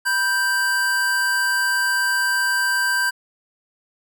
square tone pair together, 982.9 / 1568 Hz, B5 / G6, -9 / 0 cents, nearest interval minor sixth, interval 809 cents, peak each -28 / -19 dBFS, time 0.05-3.11 s, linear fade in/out 20 ms, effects none

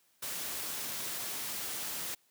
white noise, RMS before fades -38 dBFS, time 0.22-2.15 s, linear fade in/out 10 ms, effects white hiss -70 dBFS RMS until 2.3 s + high-pass 100 Hz 12 dB/octave

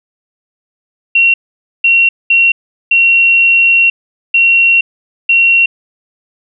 sine tone bursts at uneven times, 2736 Hz, F7, 36 cents flat, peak -5 dBFS, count 6, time 1.15-1.34 / 1.84-2.09 / 2.3-2.52 / 2.91-3.9 / 4.34-4.81 / 5.29-5.66 s, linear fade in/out 5 ms, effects none

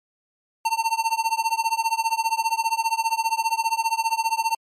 square tone with tremolo, 904 Hz, A5, 47 cents sharp, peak -17 dBFS, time 0.65-4.55 s, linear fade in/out 5 ms, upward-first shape triangle, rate 15 Hz, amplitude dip 100%, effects low-pass 12000 Hz 12 dB/octave + MP3 64 kbps

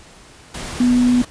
sine tone in noise, 246.6 Hz, B3, 2 cents flat, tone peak -11 dBFS, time 0.8-1.22 s, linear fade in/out 5 ms, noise pink, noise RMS -29 dBFS, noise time 0.54-1.25 s, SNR +15 dB, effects pink hiss -44 dBFS RMS until 1.3 s + resampled to 22050 Hz

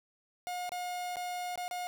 45% pulse tone with dropouts, 717 Hz, F5, 45 cents sharp, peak -35 dBFS, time 0.47-1.87 s, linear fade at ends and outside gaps 0 ms, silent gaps 0.693-0.719 / 1.158-1.168 / 1.557-1.576 / 1.68-1.711 s, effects none

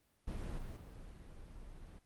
brown noise with level steps, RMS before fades -41 / -45 / -50 / -52 dBFS, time 0.27-1.99 s, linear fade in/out 10 ms, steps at 0.58 / 0.76 / 1.12 s, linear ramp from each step 10 ms, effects pink hiss -75 dBFS RMS until 2.05 s + Opus 32 kbps

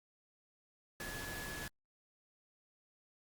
sine tone in noise, 1700 Hz, G#6, 40 cents sharp, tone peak -46 dBFS, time 1-1.68 s, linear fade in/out 2 ms, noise pink, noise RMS -45 dBFS, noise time 1-1.68 s, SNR -4 dB, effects Opus 48 kbps

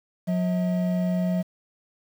triangle tone pair together, 179.99 / 641 Hz, F#3 / E5, -48 / -49 cents, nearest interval octave + minor seventh, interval 2199 cents, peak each -20 / -29 dBFS, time 0.27-1.43 s, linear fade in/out 20 ms, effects 8-bit

